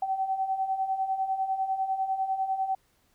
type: beating tone pair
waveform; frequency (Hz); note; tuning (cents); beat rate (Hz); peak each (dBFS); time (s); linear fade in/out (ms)
sine; 760 / 770; F#5 / G5; +46 / -31; 10; -33 / -27; 0.02-2.75; 5
effects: pink hiss -68 dBFS RMS until 3.14 s